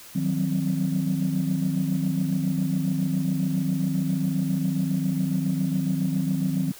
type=tone cluster; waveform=sine; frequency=156 / 183.1 / 190.4 / 263 Hz; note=D#3 / F#3 / F#3 / C4; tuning=+5 / -18 / +50 / +9 cents; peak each=-26 / -25 / -30 / -27 dBFS; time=0.15-6.72 s; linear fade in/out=10 ms; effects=tanh soft clip ceiling -15 dBFS + white hiss -45 dBFS RMS until 6.79 s